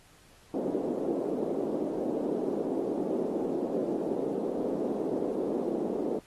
white band-pass noise, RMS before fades -31 dBFS, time 0.54-6.19 s, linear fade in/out 2 ms, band 240 to 470 Hz, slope 24 dB/octave, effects pink hiss -59 dBFS RMS until 6.26 s + AAC 32 kbps

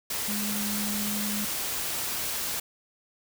sine tone in noise, 207.7 Hz, G#3, in tune, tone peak -31 dBFS, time 0.28-1.45 s, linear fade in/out 5 ms, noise white, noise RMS -31 dBFS, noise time 0.1-2.6 s, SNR -3 dB, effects none

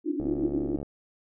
pink band-pass noise, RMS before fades -29 dBFS, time 0.04-0.77 s, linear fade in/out 20 ms, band 280 to 350 Hz, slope 96 dB/octave
click train, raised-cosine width 2 ms, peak -23 dBFS, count 46, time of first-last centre 0.2-0.829 s, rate 71.5 Hz
effects none

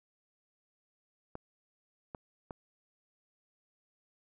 clicks, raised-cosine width 1 ms, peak -27 dBFS, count 3, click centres 1.354 / 2.148 / 2.508 s, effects none

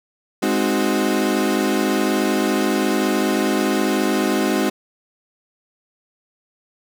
35% pulse chord, Ab dominant seventh, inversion none, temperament equal, 207.7 / 261.6 / 311.1 / 370 Hz, Ab3 / C4 / Eb4 / Gb4, 0 / 0 / 0 / 0 cents, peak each -21 dBFS, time 0.42-4.7 s, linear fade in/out 10 ms, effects none

